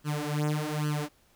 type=tone with flanger; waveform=sawtooth; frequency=150 Hz; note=D3; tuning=37 cents sharp; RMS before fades=-30 dBFS; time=0.04-1.09 s; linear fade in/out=50 ms; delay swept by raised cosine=0.66 to 6.56 ms; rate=1.2 Hz; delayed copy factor=+0.95; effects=pink hiss -64 dBFS RMS until 1.35 s